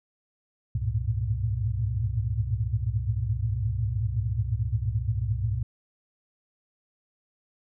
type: tone cluster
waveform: sine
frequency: 66.4 / 96.6 / 105.6 / 111.1 / 119.6 Hz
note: C2 / G2 / G#2 / A2 / A#2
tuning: +26 / -25 / +29 / +17 / +45 cents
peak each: -31 dBFS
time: 0.75-5.63 s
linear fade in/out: 5 ms
effects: none